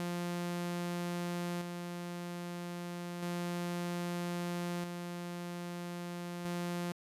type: tone with tremolo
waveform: sawtooth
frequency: 174.61 Hz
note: F3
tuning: in tune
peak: -31 dBFS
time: 0-6.92 s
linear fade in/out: 0 ms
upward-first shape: square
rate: 0.31 Hz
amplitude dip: 40%
effects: resampled to 32000 Hz